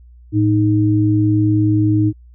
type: tone pair together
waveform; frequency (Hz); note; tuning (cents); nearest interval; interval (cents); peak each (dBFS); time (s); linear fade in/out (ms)
sine; 110 / 311.1; A2 / D#4; 0 / 0; octave + tritone; 1800; -14; 0.32-2.13; 50
effects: added 60 Hz sine -40 dBFS peak until 2.34 s